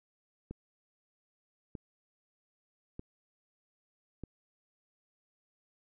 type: click train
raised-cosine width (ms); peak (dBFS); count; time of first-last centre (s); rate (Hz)
3; -28; 4; 0.51-4.237; 0.805
effects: none